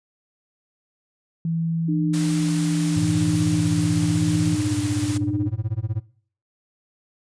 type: tone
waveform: sine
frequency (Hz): 164.81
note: E3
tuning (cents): 0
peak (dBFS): -21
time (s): 1.45-4.55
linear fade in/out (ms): 2
type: tone with vibrato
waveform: sine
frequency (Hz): 299.9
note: D4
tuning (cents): +36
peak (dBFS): -22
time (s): 1.88-5.48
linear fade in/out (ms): 10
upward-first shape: square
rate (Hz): 0.88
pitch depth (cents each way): 12
type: noise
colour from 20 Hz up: white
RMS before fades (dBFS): -32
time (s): 2.13-5.18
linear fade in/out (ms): 10
type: tone with tremolo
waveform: triangle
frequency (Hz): 108.8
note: A2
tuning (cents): -19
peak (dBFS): -17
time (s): 2.96-6.01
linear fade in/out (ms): 10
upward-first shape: sine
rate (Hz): 16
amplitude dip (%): 100
effects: noise-tail reverb RT60 0.5 s tail -20 dB re dry + resampled to 22050 Hz